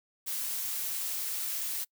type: noise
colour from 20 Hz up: blue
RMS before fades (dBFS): -34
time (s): 0.26-1.85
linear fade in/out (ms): 20
effects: noise-tail reverb RT60 0.1 s tail -26 dB re dry